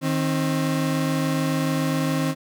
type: tone pair together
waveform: 35% pulse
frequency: 156.5 / 265.9 Hz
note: D#3 / C4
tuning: +10 / +28 cents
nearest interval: major sixth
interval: 918 cents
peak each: -22 dBFS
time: 0.01-2.35 s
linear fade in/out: 50 ms
effects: none